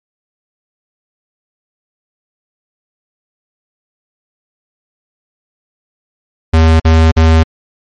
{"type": "tone bursts", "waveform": "square", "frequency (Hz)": 80.6, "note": "E2", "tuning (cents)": -38, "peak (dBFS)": -5, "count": 3, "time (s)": [6.53, 7.434], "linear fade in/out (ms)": 10, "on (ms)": 270, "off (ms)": 47, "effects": ["low-pass 5000 Hz 12 dB/octave", "MP3 48 kbps"]}